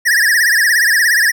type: tone with vibrato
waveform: square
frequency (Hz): 1782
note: A6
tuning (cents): +22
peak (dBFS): -10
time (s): 0.05-1.32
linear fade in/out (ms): 20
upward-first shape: triangle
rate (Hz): 17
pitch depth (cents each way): 180
effects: none